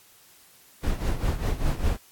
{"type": "noise with tremolo", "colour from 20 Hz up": "brown", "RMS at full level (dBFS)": -22, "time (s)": [0.83, 1.97], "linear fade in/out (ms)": 10, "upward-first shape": "triangle", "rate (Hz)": 5, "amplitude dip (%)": 80, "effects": ["white hiss -55 dBFS RMS until 2.11 s", "AAC 64 kbps"]}